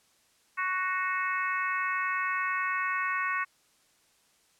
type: harmonic tone with a mistuned harmonic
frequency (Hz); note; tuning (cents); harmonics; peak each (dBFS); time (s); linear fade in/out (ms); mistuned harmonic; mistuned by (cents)
370.9; F#4; +4; 3 / 4 / 5 / 6 / 7; -31 / -34 / -33 / -36 / -39; 0.57-3.45; 20; 6; -31
effects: white hiss -66 dBFS RMS until 4.59 s + low-pass 10000 Hz 12 dB/octave